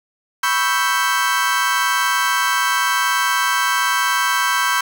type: chord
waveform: 35% pulse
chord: C# half-diminished seventh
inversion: third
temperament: equal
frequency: 987.8 / 1108.7 / 1318.5 / 1568 Hz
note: B5 / C#6 / E6 / G6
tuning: 0 / 0 / 0 / 0 cents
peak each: -20 / -20 / -23 / -18 dBFS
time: 0.43-4.81 s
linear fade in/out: 5 ms
effects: none